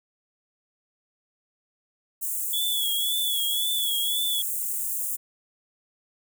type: high-pass noise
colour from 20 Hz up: white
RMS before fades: -29 dBFS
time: 2.21-5.17 s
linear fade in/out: 20 ms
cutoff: 7300 Hz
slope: 48 dB/octave
type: tone with vibrato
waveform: triangle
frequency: 3398 Hz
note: G#7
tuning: 39 cents sharp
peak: -24 dBFS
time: 2.53-4.42 s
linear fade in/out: 5 ms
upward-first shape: triangle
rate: 1.9 Hz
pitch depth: 70 cents each way
effects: none